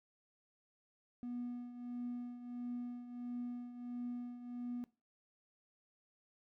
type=tone with tremolo; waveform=triangle; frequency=243.4 Hz; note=B3; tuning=25 cents flat; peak=-35 dBFS; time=1.23-4.84 s; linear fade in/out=0 ms; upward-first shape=triangle; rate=1.5 Hz; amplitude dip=75%; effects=noise-tail reverb RT60 0.3 s tail -21 dB re dry + tanh soft clip ceiling -35 dBFS